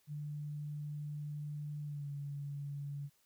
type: tone with pitch glide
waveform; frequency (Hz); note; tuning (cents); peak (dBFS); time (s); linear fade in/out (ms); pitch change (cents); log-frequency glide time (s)
sine; 148 to 142.63; D3 to C#3; +14 to +50; -39; 0.07-3.1; 50; -64; 1.84-2.08
effects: white hiss -73 dBFS RMS until 3.25 s